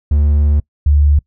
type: tone pair in turn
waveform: triangle / sine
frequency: 73.42 / 72.87 Hz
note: D2 / D2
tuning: 0 / -13 cents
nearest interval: unison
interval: 13 cents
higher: first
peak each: -7 dBFS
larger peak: neither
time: 0.11-0.6 / 0.86-1.19 s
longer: first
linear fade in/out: 5 ms
effects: noise-tail reverb RT60 0.1 s tail -24 dB re dry